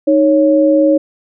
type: tone pair together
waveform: sine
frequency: 310 / 554 Hz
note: D#4 / C#5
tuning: -6 / -1 cents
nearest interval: minor seventh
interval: 1005 cents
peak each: -10 dBFS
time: 0.07-0.98 s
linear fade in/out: 10 ms
effects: none